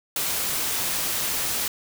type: noise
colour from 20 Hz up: white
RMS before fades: -26 dBFS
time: 0.16-1.68 s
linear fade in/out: 2 ms
effects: none